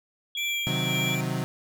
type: tone with vibrato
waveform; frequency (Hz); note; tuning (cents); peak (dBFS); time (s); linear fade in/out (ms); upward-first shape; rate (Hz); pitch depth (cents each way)
sine; 3322; G#7; 0; -30; 0.35-1.15; 2; triangle; 2.8; 34
type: tone with tremolo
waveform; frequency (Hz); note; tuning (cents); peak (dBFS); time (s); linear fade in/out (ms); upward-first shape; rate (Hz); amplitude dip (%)
square; 2349; D7; 0; -28; 0.37-1.21; 5; sine; 1.9; 55
type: chord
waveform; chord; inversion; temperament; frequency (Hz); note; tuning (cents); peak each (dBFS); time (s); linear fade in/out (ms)
35% pulse; C diminished; none; equal; 130.81 / 155.56 / 185; C3 / Eb3 / Gb3; 0 / 0 / 0; -28 / -30 / -30; 0.67-1.44; 0
effects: none